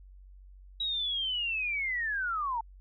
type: linear sweep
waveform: sine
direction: down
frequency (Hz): 3867 to 880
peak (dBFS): -29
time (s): 0.8-2.61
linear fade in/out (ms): 5
effects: added 47 Hz sine -49 dBFS peak until 2.8 s